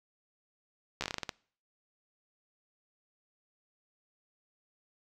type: slowing click train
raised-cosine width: 0.2 ms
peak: -16 dBFS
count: 10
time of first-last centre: 1.01-1.292 s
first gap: 13 ms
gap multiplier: 1.21
effects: noise-tail reverb RT60 0.5 s tail -24 dB re dry